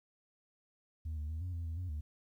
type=tone with pitch steps; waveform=sine; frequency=79 / 75.5 / 79.7 / 90 / 84.5 / 81.3 / 90.6 / 75.3 Hz; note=D#2 / D2 / D#2 / F#2 / E2 / E2 / F#2 / D2; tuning=+27 / +48 / +42 / -47 / +43 / -23 / -36 / +44 cents; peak=-34 dBFS; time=1.05-2.01 s; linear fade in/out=10 ms; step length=120 ms; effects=tanh soft clip ceiling -35 dBFS + 12-bit